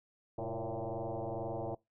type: tone with frequency modulation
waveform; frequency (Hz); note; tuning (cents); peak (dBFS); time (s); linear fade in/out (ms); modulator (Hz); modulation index
sine; 101.9; G#2; -32; -35; 0.38-1.75; 5; 113; 6.4
effects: noise-tail reverb RT60 0.2 s tail -22 dB re dry